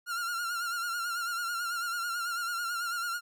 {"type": "tone with vibrato", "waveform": "45% pulse", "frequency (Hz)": 1396.9, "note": "F6", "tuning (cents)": 0, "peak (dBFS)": -31, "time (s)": [0.06, 3.21], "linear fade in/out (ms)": 50, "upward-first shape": "sine", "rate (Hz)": 9.1, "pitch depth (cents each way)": 55, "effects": []}